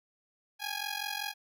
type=ring-modulated tone; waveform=10% pulse; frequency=825 Hz; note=G#5; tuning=12 cents flat; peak=-23 dBFS; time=0.59-1.34 s; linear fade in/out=50 ms; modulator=22.6 Hz; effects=none